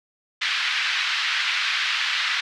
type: band-pass noise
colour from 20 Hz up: pink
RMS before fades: -24 dBFS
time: 0.41-2.41 s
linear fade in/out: 10 ms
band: 1500 to 4200 Hz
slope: 24 dB/octave
effects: none